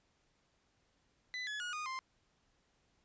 30% pulse tone with pitch steps, 2000 / 1701.3 / 1447.3 / 1231.1 / 1047.3 Hz, B6 / G#6 / F#6 / D#6 / C6, +21 / +41 / -39 / -19 / +1 cents, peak -36 dBFS, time 1.34-1.99 s, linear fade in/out 0 ms, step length 130 ms, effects pink hiss -75 dBFS RMS until 3.04 s + resampled to 16000 Hz

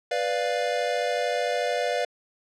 square chord, B diminished, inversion none, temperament equal, 493.9 / 587.3 / 698.5 Hz, B4 / D5 / F5, 0 / 0 / 0 cents, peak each -29 dBFS, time 0.11-2.05 s, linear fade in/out 5 ms, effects low-pass 6000 Hz 12 dB/octave

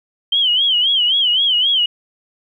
sine tone with vibrato, 3100 Hz, G7, 20 cents flat, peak -12 dBFS, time 0.32-1.86 s, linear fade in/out 5 ms, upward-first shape sine, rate 3.8 Hz, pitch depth 130 cents each way, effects 9-bit

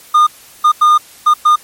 triangle tone bursts at uneven times, 1217 Hz, D#6, 39 cents flat, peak -3 dBFS, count 5, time 0.14-0.27 / 0.64-0.72 / 0.81-0.98 / 1.26-1.34 / 1.45-1.56 s, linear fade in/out 10 ms, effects white hiss -40 dBFS RMS until 1.63 s + MP3 64 kbps

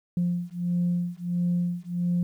sine beating tone pair, 174.61 / 176.11 Hz, F3 / F3, 0 / +15 cents, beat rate 1.5 Hz, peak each -26 / -26 dBFS, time 0.17-2.23 s, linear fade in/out 2 ms, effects tanh soft clip ceiling -18 dBFS + 10-bit

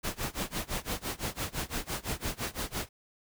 pink noise with tremolo, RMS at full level -32 dBFS, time 0.03-2.89 s, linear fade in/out 20 ms, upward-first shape sine, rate 5.9 Hz, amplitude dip 95%, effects none

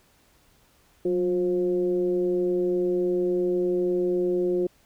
sine tone with frequency modulation, 357.8 Hz, F4, 42 cents sharp, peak -21 dBFS, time 1.05-4.67 s, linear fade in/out 5 ms, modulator 173 Hz, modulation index 0.57, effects pink hiss -61 dBFS RMS until 4.85 s

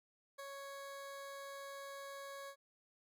20% pulse tone with ADSR envelope, 554.4 Hz, C#5, in tune, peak -40 dBFS, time 0.38-2.56 s, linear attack 16 ms, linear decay 10 ms, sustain -2 dB, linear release 73 ms, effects none

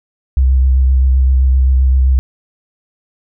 sine tone with vibrato, 65.2 Hz, C2, 5 cents flat, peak -7 dBFS, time 0.37-2.19 s, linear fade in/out 0 ms, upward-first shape triangle, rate 7.7 Hz, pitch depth 32 cents each way, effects none

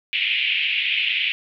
pink band-pass noise, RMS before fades -22 dBFS, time 0.13-1.32 s, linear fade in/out 0 ms, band 2300 to 3100 Hz, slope 48 dB/octave, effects none

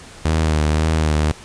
sawtooth tone with vibrato, 77.8 Hz, D#2, in tune, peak -11 dBFS, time 0.25-1.32 s, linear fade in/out 5 ms, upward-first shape sine, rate 1.9 Hz, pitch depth 44 cents each way, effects pink hiss -40 dBFS RMS until 1.44 s + resampled to 22050 Hz

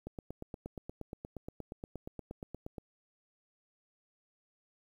click train, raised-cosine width 2 ms, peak -28 dBFS, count 24, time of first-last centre 0.07-2.782 s, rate 8.48 Hz, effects 10-bit

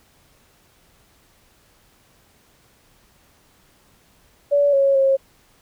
sine tone with pitch steps, 573 / 550 / 540 Hz, D5 / C#5 / C#5, -43 / -14 / -45 cents, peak -13 dBFS, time 4.51-5.17 s, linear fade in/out 20 ms, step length 220 ms, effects pink hiss -57 dBFS RMS until 5.61 s

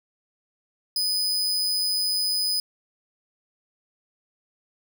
40% pulse tone, 4997 Hz, D#8, 7 cents sharp, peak -21 dBFS, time 0.96-2.6 s, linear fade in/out 2 ms, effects none

